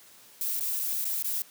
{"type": "noise with dropouts", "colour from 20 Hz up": "violet", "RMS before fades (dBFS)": -30, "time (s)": [0.41, 1.42], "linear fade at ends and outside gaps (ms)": 1, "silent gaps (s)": [[0.597, 0.608], [0.793, 0.797], [1.044, 1.052], [1.225, 1.244]], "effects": ["white hiss -54 dBFS RMS until 1.5 s", "high-pass 100 Hz 12 dB/octave"]}